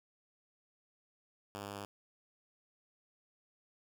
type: tone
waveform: 5% pulse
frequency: 100.9 Hz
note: G#2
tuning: 49 cents flat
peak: -31 dBFS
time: 1.55-1.85 s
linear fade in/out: 0 ms
effects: none